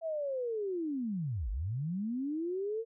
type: linear two-way sweep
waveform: sine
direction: down then up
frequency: 667 to 44.84 to 464 Hz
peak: -32 dBFS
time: 0.01-2.85 s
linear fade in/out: 50 ms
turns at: 1.5 s
effects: none